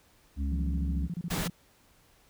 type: harmonic tone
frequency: 69.4 Hz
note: C#2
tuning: 3 cents sharp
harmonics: 1 / 3 / 4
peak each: -28 / -38 / -40 dBFS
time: 0.36-1.09 s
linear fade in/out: 50 ms
type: tone bursts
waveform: sine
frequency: 171.9 Hz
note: F3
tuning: 27 cents flat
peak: -31 dBFS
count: 14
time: 0.52-1.499 s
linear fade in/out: 2 ms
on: 43 ms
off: 29 ms
type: noise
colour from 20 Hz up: pink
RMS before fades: -33 dBFS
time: 1.3-1.48 s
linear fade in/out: 10 ms
effects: pink hiss -63 dBFS RMS until 2.29 s